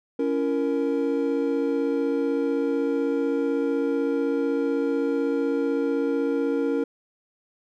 triangle chord, A# diminished, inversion first, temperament just, 279.7 / 335.6 / 466.2 Hz, C#4 / E4 / A#4, +16 / +31 / 0 cents, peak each -23 / -28 / -23 dBFS, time 0.19-6.84 s, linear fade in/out 5 ms, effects none

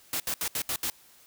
white noise bursts at uneven times, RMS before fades -30 dBFS, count 6, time 0.13-0.2 / 0.27-0.34 / 0.41-0.48 / 0.55-0.62 / 0.69-0.76 / 0.83-0.9 s, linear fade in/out 2 ms, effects white hiss -57 dBFS RMS until 1.26 s

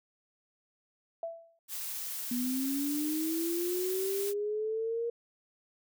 sine tone with exponential decay, 666 Hz, E5, 18 cents sharp, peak -31 dBFS, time 1.23-1.59 s, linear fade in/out 2 ms, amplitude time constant 78 ms
blue noise, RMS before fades -38 dBFS, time 1.68-4.34 s, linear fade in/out 50 ms
sine linear sweep, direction up, 240.4 to 471.3 Hz, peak -30 dBFS, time 2.31-5.1 s, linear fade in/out 5 ms
effects none

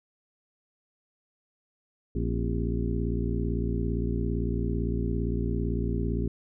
harmonic tone with a mistuned harmonic, 57.7 Hz, A#1, 17 cents flat, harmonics 1 / 2 / 3 / 4 / 5 / 6 / 7, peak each -29 / -32 / -34 / -35 / -36 / -37 / -37 dBFS, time 2.15-6.28 s, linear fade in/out 5 ms, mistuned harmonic 5, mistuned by -130 cents, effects none

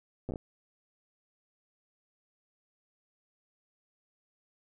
slowing click train, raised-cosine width 2 ms, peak -24 dBFS, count 6, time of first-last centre 0.29-0.358 s, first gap 8 ms, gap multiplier 1.27, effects none

